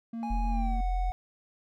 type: tone with tremolo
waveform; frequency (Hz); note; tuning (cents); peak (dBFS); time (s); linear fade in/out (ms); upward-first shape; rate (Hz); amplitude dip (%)
triangle; 229.6; A#3; -26; -30; 0.13-0.81; 5; triangle; 2.7; 50
type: tone with pitch glide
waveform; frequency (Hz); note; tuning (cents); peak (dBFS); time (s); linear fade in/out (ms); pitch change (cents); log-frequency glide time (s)
triangle; 829 to 738.6; G#5 to F#5; -3 to -3; -32; 0.23-1.12; 0; -200; 0.49-0.79
type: tone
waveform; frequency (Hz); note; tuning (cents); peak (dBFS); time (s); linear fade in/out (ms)
sine; 43; F1; -26; -26; 0.3-1.11; 10
effects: none